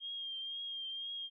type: tone with vibrato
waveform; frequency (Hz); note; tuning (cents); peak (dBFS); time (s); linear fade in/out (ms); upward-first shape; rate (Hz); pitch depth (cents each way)
sine; 3218; G7; +45; -39; 0-1.3; 50; triangle; 2; 38
effects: none